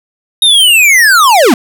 square linear sweep, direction down, 3750 to 204.5 Hz, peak -4 dBFS, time 0.42-1.54 s, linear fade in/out 2 ms, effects none

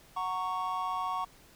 triangle chord, F# major, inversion none, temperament just, 740 / 925 / 1110 Hz, F#5 / A#5 / C#6, 0 / -14 / +2 cents, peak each -35 / -35 / -31 dBFS, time 0.16-1.25 s, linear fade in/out 10 ms, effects pink hiss -58 dBFS RMS until 1.55 s

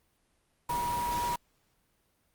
sine tone in noise, 960 Hz, B5, 49 cents flat, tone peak -29 dBFS, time 0.69-1.36 s, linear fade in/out 5 ms, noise pink, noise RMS -38 dBFS, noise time 0.69-1.36 s, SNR +6 dB, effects pink hiss -72 dBFS RMS until 2.34 s + Opus 32 kbps

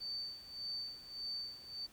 sine tone with tremolo, 4562 Hz, C#8, 49 cents sharp, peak -38 dBFS, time 0-1.87 s, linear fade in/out 20 ms, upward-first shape sine, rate 1.7 Hz, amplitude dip 80%, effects pink hiss -63 dBFS RMS until 1.92 s

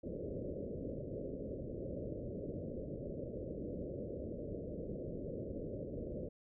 white low-pass noise, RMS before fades -43 dBFS, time 0.03-6.29 s, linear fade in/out 10 ms, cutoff 590 Hz, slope 96 dB/octave, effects none

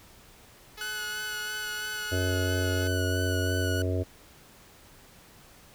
5% pulse tone, 426.1 Hz, G#4, 44 cents sharp, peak -29 dBFS, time 0.77-2.88 s, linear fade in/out 10 ms
sawtooth tone with vibrato, 1480 Hz, F#6, in tune, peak -29 dBFS, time 0.81-3.82 s, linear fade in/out 2 ms, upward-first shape sine, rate 3 Hz, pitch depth 20 cents each way
harmonic tone, 91.6 Hz, F#2, 17 cents flat, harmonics 1 / 3 / 4 / 5 / 6 / 7, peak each -27 / -34 / -35 / -36 / -39 / -37 dBFS, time 2.11-4.04 s, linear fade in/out 20 ms
effects pink hiss -54 dBFS RMS until 5.74 s

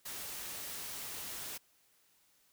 white noise, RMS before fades -43 dBFS, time 0.05-1.58 s, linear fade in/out 10 ms, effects white hiss -70 dBFS RMS until 2.52 s

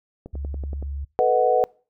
click train, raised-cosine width 2 ms, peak -23 dBFS, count 7, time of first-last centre 0.26-0.826 s, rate 10.6 Hz
sine tone, 70 Hz, C#2, 18 cents sharp, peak -27 dBFS, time 0.33-1.05 s, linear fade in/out 10 ms
sine chord, B dominant seventh, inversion third, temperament equal, 440 / 493.9 / 622.3 / 740 Hz, A4 / B4 / D#5 / F#5, 0 / 0 / 0 / 0 cents, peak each -24 / -19 / -24 / -20 dBFS, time 1.19-1.64 s, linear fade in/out 0 ms
effects noise-tail reverb RT60 0.4 s tail -26 dB re dry

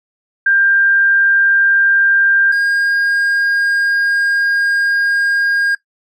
sine / triangle tone pair in turn, 1592 / 1619.8 Hz, G6 / G#6, +26 / -44 cents, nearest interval unison, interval 30 cents, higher second, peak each -9 / -10 dBFS, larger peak first, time 0.46-2.52 / 2.52-5.75 s, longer second, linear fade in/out 5 ms, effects noise-tail reverb RT60 0.1 s tail -17 dB re dry + resampled to 24000 Hz

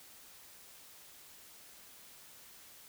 silence, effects white hiss -56 dBFS RMS until 2.88 s

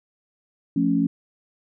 sine chord, F augmented, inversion none, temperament equal with one note detuned, 173.91 / 220 / 277.2 Hz, F3 / A3 / C#4, -7 / 0 / 0 cents, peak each -24 / -24 / -20 dBFS, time 0.76-1.07 s, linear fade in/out 5 ms, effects none

